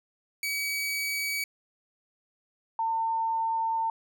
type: tone pair in turn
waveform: sawtooth / sine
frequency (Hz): 2274 / 902.4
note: C#7 / A5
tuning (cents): +44 / +44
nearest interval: octave + major third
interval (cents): 1600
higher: first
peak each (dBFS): -25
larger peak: neither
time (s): 0.43-1.44 / 2.79-3.9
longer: second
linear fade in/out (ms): 2
effects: none